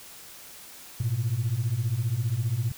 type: beating tone pair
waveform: sine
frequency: 106.6 / 121.6 Hz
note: G#2 / B2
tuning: +46 / -26 cents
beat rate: 15 Hz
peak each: -27 / -25 dBFS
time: 1-2.72 s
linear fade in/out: 5 ms
effects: tanh soft clip ceiling -19 dBFS + white hiss -46 dBFS RMS until 2.77 s